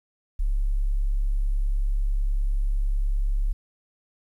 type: tone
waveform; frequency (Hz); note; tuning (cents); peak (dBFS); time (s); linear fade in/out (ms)
sine; 34.65; C#1; 0; -20; 0.39-3.53; 10
effects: 10-bit